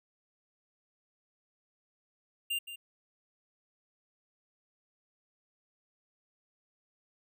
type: tone with echo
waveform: square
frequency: 2794 Hz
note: F7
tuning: in tune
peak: -31 dBFS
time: 2.5-2.59 s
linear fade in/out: 10 ms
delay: 170 ms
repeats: 1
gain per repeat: -11 dB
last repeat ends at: 2.76 s
effects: none